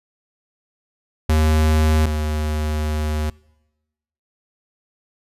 square tone pair in turn, 77.8 / 76.38 Hz, D#2 / D#2, 0 / -31 cents, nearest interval unison, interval 31 cents, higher first, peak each -14 / -20 dBFS, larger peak first, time 1.29-2.06 / 2.06-3.3 s, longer second, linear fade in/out 5 ms, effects noise-tail reverb RT60 1.0 s tail -24 dB re dry + resampled to 32000 Hz

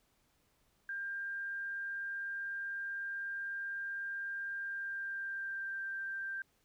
sine tone with pitch glide, 1596 to 1576.8 Hz, G6 to G6, +31 to +10 cents, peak -37 dBFS, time 0.89-6.42 s, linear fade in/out 2 ms, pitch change -21 cents, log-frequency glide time 4.61-5.82 s, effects pink hiss -74 dBFS RMS until 6.64 s

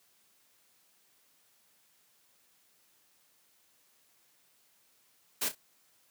white noise with echo, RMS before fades -31 dBFS, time 5.41-5.49 s, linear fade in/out 10 ms, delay 31 ms, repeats 2, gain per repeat -11 dB, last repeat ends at 5.552 s, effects white hiss -68 dBFS RMS until 6.1 s + high-pass 100 Hz 12 dB/octave

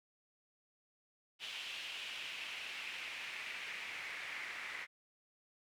pink noise with band-pass filter sweep, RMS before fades -45 dBFS, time 1.39-4.87 s, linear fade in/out 50 ms, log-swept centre 3000 to 2000 Hz, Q 3.3, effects none

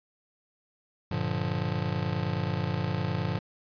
square chord, G minor seventh, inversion none, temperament just, 98 / 117.6 / 147 / 176.4 Hz, G2 / Bb2 / D3 / F3, 0 / +16 / +2 / +18 cents, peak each -34 dBFS, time 1.11-3.39 s, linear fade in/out 5 ms, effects resampled to 11025 Hz

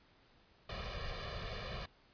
pink noise with comb filter, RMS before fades -42 dBFS, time 0.69-1.86 s, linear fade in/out 5 ms, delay 1.7 ms, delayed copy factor +0.9, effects pink hiss -67 dBFS RMS until 2.13 s + resampled to 11025 Hz

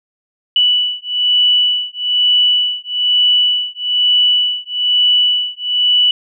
sine beating tone pair, 2960 / 2961.1 Hz, F#7 / F#7, 0 / +1 cents, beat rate 1.1 Hz, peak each -14 dBFS, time 0.56-6.11 s, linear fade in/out 2 ms, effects none

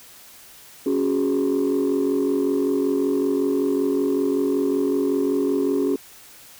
sine chord, C# suspended fourth, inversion none, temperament equal, 277.2 / 370 / 415.3 Hz, C#4 / F#4 / G#4, 0 / 0 / 0 cents, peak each -20 / -22 / -22 dBFS, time 0.86-5.96 s, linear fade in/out 5 ms, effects tanh soft clip ceiling -14 dBFS + white hiss -46 dBFS RMS until 6.59 s

